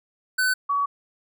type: tone pair in turn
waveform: square / sine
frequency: 1510 / 1132.1 Hz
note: F#6 / C#6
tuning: +35 / +36 cents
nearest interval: perfect fourth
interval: 499 cents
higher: first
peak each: -20 dBFS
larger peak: neither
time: 0.38-0.54 / 0.69-0.86 s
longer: second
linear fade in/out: 10 ms
effects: none